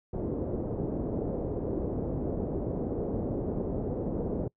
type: low-pass noise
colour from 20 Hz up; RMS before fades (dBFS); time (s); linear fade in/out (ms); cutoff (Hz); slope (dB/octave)
white; -32; 0.13-4.48; 5; 490; 24
effects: noise-tail reverb RT60 0.1 s tail -25 dB re dry